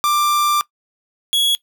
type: tone pair in turn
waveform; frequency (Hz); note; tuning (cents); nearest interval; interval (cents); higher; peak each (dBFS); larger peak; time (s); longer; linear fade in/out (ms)
45% pulse; 1183 / 3346; D6 / G#7; +12 / +12; octave + tritone; 1800; second; -14; neither; 0.04-0.61 / 1.33-1.55; first; 0
effects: noise-tail reverb RT60 0.1 s tail -19 dB re dry